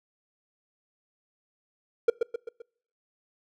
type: tone with echo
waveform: triangle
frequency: 466.2 Hz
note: A#4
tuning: in tune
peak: -13 dBFS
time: 2.08-2.1 s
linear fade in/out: 5 ms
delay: 130 ms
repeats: 4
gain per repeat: -6 dB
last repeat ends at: 2.62 s
effects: noise-tail reverb RT60 0.6 s tail -26 dB re dry